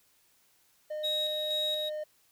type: tone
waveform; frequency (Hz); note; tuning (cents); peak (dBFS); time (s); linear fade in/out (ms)
triangle; 610; D#5; -34; -31; 0.9-2.04; 10
type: tone with tremolo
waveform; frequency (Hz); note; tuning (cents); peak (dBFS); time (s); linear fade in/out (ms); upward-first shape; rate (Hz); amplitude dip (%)
triangle; 3797; A#7; +31; -26; 1.03-1.9; 20; square; 2.1; 40
effects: tanh soft clip ceiling -23 dBFS + white hiss -67 dBFS RMS until 2.31 s